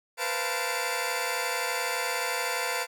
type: tone cluster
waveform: 15% pulse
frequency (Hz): 483.3 / 515 / 691 / 882 / 2309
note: B4 / C5 / F5 / A5 / D7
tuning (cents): -38 / -28 / -19 / +4 / -30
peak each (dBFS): -28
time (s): 0.17-2.87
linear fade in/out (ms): 50
effects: none